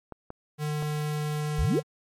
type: clicks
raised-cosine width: 1 ms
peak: -24 dBFS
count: 3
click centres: 0.123 / 0.304 / 0.825 s
type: tone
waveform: square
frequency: 150.4 Hz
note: D3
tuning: 42 cents sharp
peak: -28 dBFS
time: 0.58-1.83 s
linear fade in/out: 50 ms
type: exponential sweep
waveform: sine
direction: up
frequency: 46.54 to 556 Hz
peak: -22 dBFS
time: 1.58-1.8 s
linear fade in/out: 10 ms
effects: MP3 64 kbps